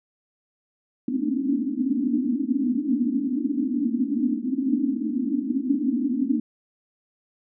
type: band-pass noise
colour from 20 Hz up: pink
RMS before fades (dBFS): -24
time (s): 1.08-6.4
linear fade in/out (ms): 5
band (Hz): 230 to 300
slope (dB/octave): 96
effects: none